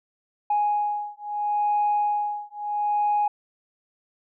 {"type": "beating tone pair", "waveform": "sine", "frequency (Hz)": [830.6, 831.35], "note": ["G#5", "G#5"], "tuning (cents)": [0, 2], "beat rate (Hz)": 0.75, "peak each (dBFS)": -24, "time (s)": [0.5, 3.28], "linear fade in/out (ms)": 5, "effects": ["tanh soft clip ceiling -15 dBFS"]}